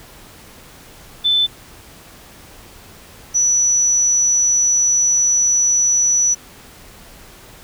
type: tone pair in turn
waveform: sine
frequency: 3520 / 5920 Hz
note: A7 / F#8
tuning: 0 / 0 cents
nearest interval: major sixth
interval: 900 cents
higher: second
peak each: -12 dBFS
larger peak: neither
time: 1.24-1.47 / 3.34-6.35 s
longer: second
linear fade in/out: 20 ms
effects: pink hiss -42 dBFS RMS until 7.63 s